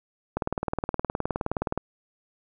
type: click train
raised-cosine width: 1 ms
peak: -12 dBFS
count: 28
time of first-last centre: 0.37-1.776 s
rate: 19.2 Hz
effects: none